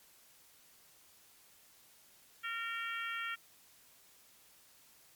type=harmonic tone; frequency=460 Hz; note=A#4; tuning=23 cents flat; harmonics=3 / 4 / 5 / 6 / 7; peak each=-40 / -42 / -44 / -46 / -47 dBFS; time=2.43-3.36 s; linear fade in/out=20 ms; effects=white hiss -63 dBFS RMS until 5.15 s + MP3 96 kbps